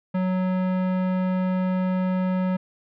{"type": "tone with tanh clipping", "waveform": "sine", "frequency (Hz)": 185, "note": "F#3", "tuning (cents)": 0, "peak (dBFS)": -23, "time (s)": [0.14, 2.57], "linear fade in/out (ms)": 10, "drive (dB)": 18, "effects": []}